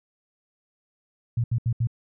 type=tone bursts; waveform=sine; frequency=117.4 Hz; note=A#2; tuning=13 cents sharp; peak=-20 dBFS; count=4; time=1.37-1.872 s; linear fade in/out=5 ms; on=70 ms; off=74 ms; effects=none